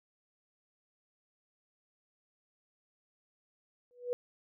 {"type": "tone with exponential growth", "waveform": "sine", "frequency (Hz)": 489.4, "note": "B4", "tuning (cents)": -16, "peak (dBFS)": -27, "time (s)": [3.91, 4.13], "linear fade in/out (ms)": 0, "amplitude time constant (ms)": 47, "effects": []}